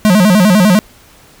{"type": "tone with vibrato", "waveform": "square", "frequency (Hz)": 196, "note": "G3", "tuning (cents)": 0, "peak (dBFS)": -6, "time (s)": [0.05, 0.79], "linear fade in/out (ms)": 0, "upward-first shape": "square", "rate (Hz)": 10, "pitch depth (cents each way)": 150, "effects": ["pink hiss -43 dBFS RMS until 1.4 s"]}